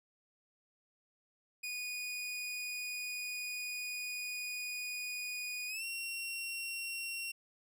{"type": "tone with pitch glide", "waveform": "sawtooth", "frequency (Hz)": [2467, 2737], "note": ["D#7", "F7"], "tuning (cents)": [-15, -36], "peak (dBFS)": -35, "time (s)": [1.63, 7.32], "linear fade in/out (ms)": 10, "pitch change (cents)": 179, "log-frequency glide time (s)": [5.68, 5.84], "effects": []}